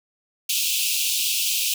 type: high-pass noise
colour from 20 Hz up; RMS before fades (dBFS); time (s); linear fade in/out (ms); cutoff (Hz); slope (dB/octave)
pink; -23; 0.49-1.74; 5; 2500; 96
effects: none